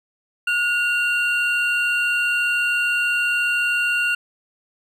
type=tone pair together; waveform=triangle; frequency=1443.9 / 2767 Hz; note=F#6 / F7; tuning=-43 / -17 cents; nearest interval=major seventh; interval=1126 cents; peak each=-19 dBFS; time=0.47-4.15 s; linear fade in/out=5 ms; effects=none